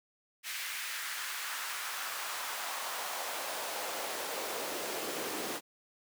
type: noise with high-pass filter sweep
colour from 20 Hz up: pink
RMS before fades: -38 dBFS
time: 0.43-5.61 s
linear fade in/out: 50 ms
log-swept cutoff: 2000 to 320 Hz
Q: 1.6
effects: none